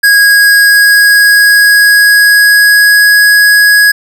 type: tone with pitch glide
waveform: square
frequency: 1648 to 1665.2 Hz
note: G#6 to G#6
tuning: -14 to +4 cents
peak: -3 dBFS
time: 0.03-3.92 s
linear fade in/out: 10 ms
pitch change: +18 cents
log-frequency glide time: 0.26-3.15 s
effects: none